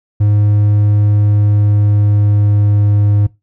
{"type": "tone with pitch glide", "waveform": "triangle", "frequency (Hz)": [103.83, 102.93], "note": ["G#2", "G#2"], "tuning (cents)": [0, -15], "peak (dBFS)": -6, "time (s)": [0.2, 3.27], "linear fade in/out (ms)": 10, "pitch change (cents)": -15, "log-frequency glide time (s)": [1.05, 3.14], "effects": ["noise-tail reverb RT60 0.2 s tail -19 dB re dry"]}